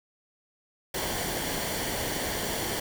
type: noise with comb filter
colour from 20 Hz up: pink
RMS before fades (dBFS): -31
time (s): 0.94-2.8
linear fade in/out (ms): 5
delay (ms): 0.78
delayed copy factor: -0.5
effects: none